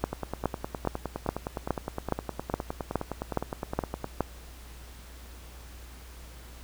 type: two click trains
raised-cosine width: 1 ms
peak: -17 / -11 dBFS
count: 39 / 11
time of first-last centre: 0.13-4.043 / 0.04-4.207 s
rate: 9.71 / 2.4 Hz
effects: added 60 Hz sine -45 dBFS peak until 6.63 s + pink hiss -51 dBFS RMS until 6.63 s